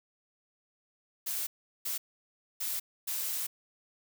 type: noise bursts at uneven times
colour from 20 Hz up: blue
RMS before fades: -34 dBFS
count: 4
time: 1.26-1.47 / 1.85-1.98 / 2.6-2.8 / 3.07-3.47 s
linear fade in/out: 10 ms
effects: none